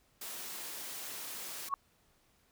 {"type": "high-pass noise", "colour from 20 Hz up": "white", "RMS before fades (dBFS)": -43, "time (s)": [0.21, 1.69], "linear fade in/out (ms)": 5, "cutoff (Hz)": 200, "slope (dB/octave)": 12}
{"type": "tone with exponential growth", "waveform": "sine", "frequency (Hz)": 1107, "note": "C#6", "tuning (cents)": -3, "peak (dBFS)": -25, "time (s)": [1.66, 1.74], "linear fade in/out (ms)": 1, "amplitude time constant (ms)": 16}
{"effects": ["pink hiss -70 dBFS RMS until 2.51 s"]}